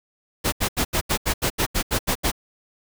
pink noise bursts, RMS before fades -21 dBFS, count 12, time 0.44-2.317 s, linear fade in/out 20 ms, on 84 ms, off 79 ms, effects none

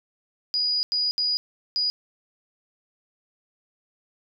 sine tone bursts at uneven times, 4912 Hz, D#8, 23 cents flat, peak -21 dBFS, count 4, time 0.54-0.83 / 0.92-1.11 / 1.18-1.37 / 1.76-1.9 s, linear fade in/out 0 ms, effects none

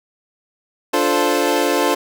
25% pulse chord, D minor seventh, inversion none, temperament equal with one note detuned, 292.3 / 349.2 / 440 / 523.3 Hz, D4 / F4 / A4 / C5, -8 / 0 / 0 / 0 cents, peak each -17 dBFS, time 0.93-1.95 s, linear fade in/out 10 ms, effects none

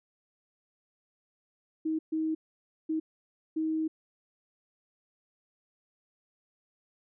sine tone bursts at uneven times, 316.5 Hz, D#4, 30 cents sharp, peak -27 dBFS, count 4, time 1.85-1.99 / 2.12-2.35 / 2.89-3 / 3.56-3.88 s, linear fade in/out 10 ms, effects none

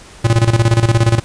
square tone with tremolo, 114.9 Hz, A#2, 25 cents flat, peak -8 dBFS, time 0.24-1.2 s, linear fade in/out 10 ms, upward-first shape square, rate 17 Hz, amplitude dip 75%, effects pink hiss -39 dBFS RMS until 1.24 s + resampled to 22050 Hz

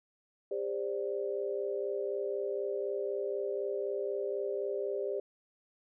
sine chord, G suspended fourth, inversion none, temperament equal with one note detuned, 400.5 / 523.3 / 587.3 Hz, G4 / C5 / D5, +37 / 0 / 0 cents, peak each -34 / -38 / -38 dBFS, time 0.51-5.2 s, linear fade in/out 5 ms, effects none

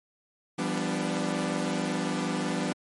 sawtooth chord, G dominant seventh, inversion third, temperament equal with one note detuned, 170.53 / 196 / 246.9 / 293.7 Hz, F3 / G3 / B3 / D4, -41 / 0 / 0 / 0 cents, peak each -29 dBFS, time 0.58-2.73 s, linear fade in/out 10 ms, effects MP3 48 kbps

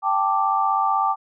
sine chord, G suspended second, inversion none, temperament equal, 784 / 880 / 1174.7 Hz, G5 / A5 / D6, 0 / 0 / 0 cents, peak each -22 / -23 / -21 dBFS, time 0.02-1.16 s, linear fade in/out 50 ms, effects none

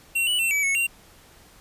square tone with pitch steps, 2734 / 2952 / 2699 / 2291 / 2201 / 2759 Hz, F7 / F#7 / E7 / D7 / C#7 / F7, -37 / -5 / +40 / -44 / -13 / -22 cents, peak -21 dBFS, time 0.15-0.87 s, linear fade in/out 10 ms, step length 120 ms, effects pink hiss -52 dBFS RMS until 1.6 s + resampled to 32000 Hz

